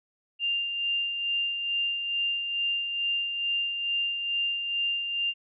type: tone with tremolo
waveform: sine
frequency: 2794 Hz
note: F7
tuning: in tune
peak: -24 dBFS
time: 0.39-5.34 s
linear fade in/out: 50 ms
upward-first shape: sine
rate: 2.3 Hz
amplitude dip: 45%
effects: none